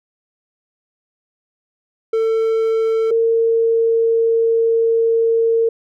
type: tone pair in turn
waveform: triangle / sine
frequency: 447.7 / 456.3 Hz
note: A4 / A#4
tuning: +30 / -37 cents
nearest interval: unison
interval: 33 cents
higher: second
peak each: -12 dBFS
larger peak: neither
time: 2.13-3.11 / 3.11-5.69 s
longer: second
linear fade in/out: 5 ms
effects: none